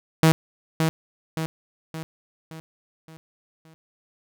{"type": "tone with echo", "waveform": "sawtooth", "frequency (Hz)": 160.3, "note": "E3", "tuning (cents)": -48, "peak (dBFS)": -9, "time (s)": [0.23, 0.32], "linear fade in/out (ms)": 0, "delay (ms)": 570, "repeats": 6, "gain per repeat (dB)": -6, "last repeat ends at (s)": 3.74, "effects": []}